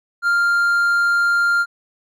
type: tone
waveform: triangle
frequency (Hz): 1396.9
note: F6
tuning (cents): 0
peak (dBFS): -12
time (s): 0.22-1.66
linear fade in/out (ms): 50
effects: none